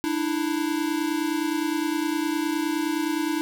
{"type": "tone pair together", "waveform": "square", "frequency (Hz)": [298, 327.7], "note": ["D4", "E4"], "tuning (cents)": [25, -10], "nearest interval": "major second", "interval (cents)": 165, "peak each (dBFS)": -27, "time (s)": [0.04, 3.41], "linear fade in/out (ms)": 0, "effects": []}